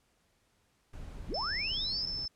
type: noise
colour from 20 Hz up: brown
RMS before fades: -44 dBFS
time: 0.93-2.26 s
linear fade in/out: 5 ms
type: linear sweep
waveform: sine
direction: up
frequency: 30.57 to 5588 Hz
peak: -34 dBFS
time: 1.27-2.11 s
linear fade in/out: 50 ms
type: tone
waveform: sine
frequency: 5274 Hz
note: E8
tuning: in tune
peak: -34 dBFS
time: 1.34-2.28 s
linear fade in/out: 5 ms
effects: pink hiss -72 dBFS RMS until 2.35 s + low-pass 11000 Hz 12 dB/octave